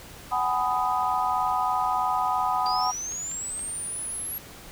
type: chord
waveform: sine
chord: G# minor seventh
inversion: third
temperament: just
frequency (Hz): 747.5 / 830.6 / 996.7 / 1245.9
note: F#5 / G#5 / B5 / D#6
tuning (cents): +17 / 0 / +16 / +2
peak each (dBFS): -27 / -30 / -27 / -28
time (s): 0.31-2.92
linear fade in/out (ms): 20
type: linear sweep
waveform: sine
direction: up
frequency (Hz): 4699 to 11520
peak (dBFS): -30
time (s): 2.66-4.38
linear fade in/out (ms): 0
type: clicks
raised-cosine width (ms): 0.2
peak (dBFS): -24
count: 4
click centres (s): 2.667 / 3.122 / 3.315 / 3.593
effects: pink hiss -45 dBFS RMS until 4.71 s